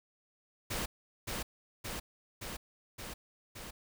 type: noise with echo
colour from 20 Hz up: pink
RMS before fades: -36 dBFS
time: 0.7-0.86 s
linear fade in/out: 10 ms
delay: 570 ms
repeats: 5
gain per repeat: -2 dB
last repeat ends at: 3.71 s
effects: none